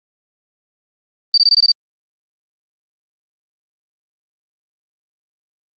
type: tone bursts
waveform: sine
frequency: 4632 Hz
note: D8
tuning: 25 cents flat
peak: -7 dBFS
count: 7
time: 1.34-1.718 s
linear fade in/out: 2 ms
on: 36 ms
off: 21 ms
effects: Opus 32 kbps